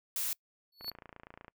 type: noise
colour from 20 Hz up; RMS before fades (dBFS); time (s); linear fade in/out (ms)
blue; -34; 0.16-0.33; 2
type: tone with exponential growth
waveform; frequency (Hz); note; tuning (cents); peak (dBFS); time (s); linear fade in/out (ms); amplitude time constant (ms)
square; 4421; C#8; -5; -33; 0.72-0.9; 5; 37
type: click train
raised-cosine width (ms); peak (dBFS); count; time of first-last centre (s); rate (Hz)
0.5; -33; 20; 0.81-1.481; 28.3
effects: noise-tail reverb RT60 0.1 s tail -25 dB re dry